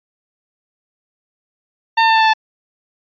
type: tone with pitch steps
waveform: sawtooth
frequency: 905 / 899.3 / 893.6 / 887.9 / 882.3 / 876.7 Hz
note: A5 / A5 / A5 / A5 / A5 / A5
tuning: +48 / +38 / +27 / +15 / +5 / -7 cents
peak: -6 dBFS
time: 1.97-2.336 s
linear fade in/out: 10 ms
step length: 61 ms
effects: resampled to 11025 Hz